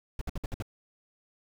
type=noise bursts; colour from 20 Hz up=brown; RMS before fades=-32 dBFS; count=6; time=0.19-0.624 s; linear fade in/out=2 ms; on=24 ms; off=58 ms; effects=none